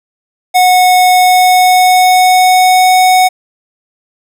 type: tone with pitch glide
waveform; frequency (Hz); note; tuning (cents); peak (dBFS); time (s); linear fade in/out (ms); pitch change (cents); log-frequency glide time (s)
square; 732 to 740.5; F#5 to F#5; -19 to +1; -5; 0.54-3.29; 20; +20; 1.12-2.99
effects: none